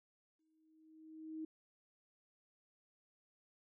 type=tone with exponential growth; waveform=sine; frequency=315.9 Hz; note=D#4; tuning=26 cents sharp; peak=-40 dBFS; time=0.39-1.45 s; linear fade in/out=5 ms; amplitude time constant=230 ms; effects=none